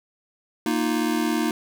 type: chord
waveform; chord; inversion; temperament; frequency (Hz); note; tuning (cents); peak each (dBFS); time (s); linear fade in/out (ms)
square; Bb suspended fourth; none; just; 233.1 / 310.8 / 349.6; Bb3 / Eb4 / F4; 0 / -2 / +2; -26 / -25 / -29; 0.66-1.51; 2
effects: none